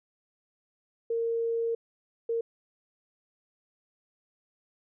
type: tone bursts at uneven times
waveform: sine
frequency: 460.8 Hz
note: A#4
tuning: 20 cents flat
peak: -26 dBFS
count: 2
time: 1.1-1.75 / 2.29-2.41 s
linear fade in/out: 5 ms
effects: none